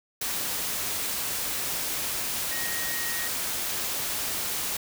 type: tone in noise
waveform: sine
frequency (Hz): 1878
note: A#6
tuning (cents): +12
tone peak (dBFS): -34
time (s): 2.51-3.28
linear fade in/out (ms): 5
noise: white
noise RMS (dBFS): -30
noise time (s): 0.21-4.77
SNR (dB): -7
effects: none